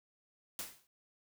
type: noise with exponential decay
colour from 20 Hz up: white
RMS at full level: -38 dBFS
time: 0.59-0.87 s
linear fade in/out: 1 ms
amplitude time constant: 60 ms
effects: none